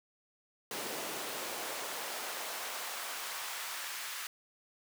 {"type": "noise with high-pass filter sweep", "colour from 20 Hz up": "pink", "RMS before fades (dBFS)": -40, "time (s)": [0.71, 4.27], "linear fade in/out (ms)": 2, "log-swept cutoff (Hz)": [330, 1500], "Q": 0.96, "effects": []}